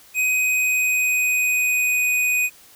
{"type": "tone with pitch glide", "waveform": "square", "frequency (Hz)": [2511, 2489], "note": ["D#7", "D#7"], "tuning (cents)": [15, 0], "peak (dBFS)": -18, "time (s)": [0.14, 2.5], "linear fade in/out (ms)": 50, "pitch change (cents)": -15, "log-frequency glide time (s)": [0.32, 2.07], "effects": ["white hiss -49 dBFS RMS until 2.75 s"]}